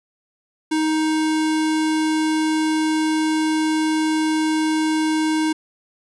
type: tone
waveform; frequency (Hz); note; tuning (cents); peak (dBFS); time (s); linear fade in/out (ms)
square; 313.1; D#4; +11; -18; 0.71-5.53; 10
effects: resampled to 24000 Hz